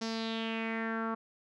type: tone with low-pass filter sweep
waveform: sawtooth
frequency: 225.1 Hz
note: A3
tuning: 40 cents sharp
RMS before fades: -35 dBFS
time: 0.01-1.15 s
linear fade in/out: 10 ms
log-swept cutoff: 5500 to 1200 Hz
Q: 4.2
effects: none

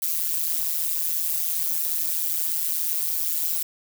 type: noise with amplitude modulation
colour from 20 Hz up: violet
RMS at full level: -21 dBFS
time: 0.02-3.63 s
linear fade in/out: 5 ms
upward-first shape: sine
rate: 163 Hz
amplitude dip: 100%
effects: none

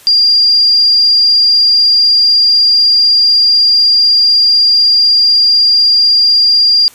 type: tone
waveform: sine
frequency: 4792 Hz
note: D8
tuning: 34 cents sharp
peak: -5 dBFS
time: 0.07-6.88 s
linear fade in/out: 0 ms
effects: white hiss -40 dBFS RMS until 6.94 s + resampled to 32000 Hz

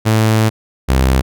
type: tone pair in turn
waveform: sawtooth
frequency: 110 / 65.41 Hz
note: A2 / C2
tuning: 0 / 0 cents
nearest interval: major sixth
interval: 900 cents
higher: first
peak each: -6 / -6 dBFS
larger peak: neither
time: 0.05-0.5 / 0.88-1.22 s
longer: first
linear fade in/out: 20 ms
effects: none

